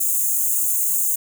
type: high-pass noise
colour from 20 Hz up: white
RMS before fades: -20 dBFS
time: 0-1.16 s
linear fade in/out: 10 ms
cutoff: 6500 Hz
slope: 96 dB/octave
effects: none